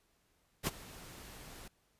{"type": "noise with ADSR envelope", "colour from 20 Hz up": "pink", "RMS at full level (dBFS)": -32, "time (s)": [0.63, 1.68], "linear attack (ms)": 40, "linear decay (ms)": 29, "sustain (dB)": -19, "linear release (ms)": 5, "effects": ["pink hiss -74 dBFS RMS until 1.99 s", "resampled to 32000 Hz"]}